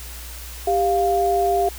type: tone pair together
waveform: sine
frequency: 395.8 / 698.5 Hz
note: G4 / F5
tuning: +17 / 0 cents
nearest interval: minor seventh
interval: 983 cents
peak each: -20 / -18 dBFS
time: 0.67-1.69 s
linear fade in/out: 5 ms
effects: added 60 Hz sine -35 dBFS peak until 1.78 s + white hiss -38 dBFS RMS until 1.78 s